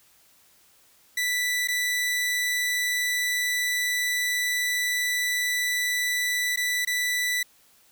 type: tone with dropouts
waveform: sawtooth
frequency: 1975.5 Hz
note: B6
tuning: in tune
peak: -20 dBFS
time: 1.17-7.43 s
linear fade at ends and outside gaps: 5 ms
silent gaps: 1.675-1.684 / 6.561-6.572 / 6.85-6.872 s
effects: white hiss -59 dBFS RMS until 7.91 s